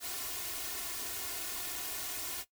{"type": "noise with comb filter", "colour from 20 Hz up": "white", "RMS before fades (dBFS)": -39, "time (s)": [0, 2.45], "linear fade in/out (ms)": 50, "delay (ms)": 2.8, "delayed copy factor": 0.8, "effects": ["noise-tail reverb RT60 0.1 s tail -17 dB re dry"]}